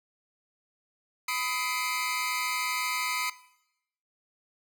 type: tone cluster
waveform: sawtooth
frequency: 998 / 1263 / 2109 / 2338 Hz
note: B5 / D#6 / C7 / D7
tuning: +18 / +26 / +13 / -8 cents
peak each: -31 dBFS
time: 1.28-3.3 s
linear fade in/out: 5 ms
effects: noise-tail reverb RT60 0.8 s tail -17 dB re dry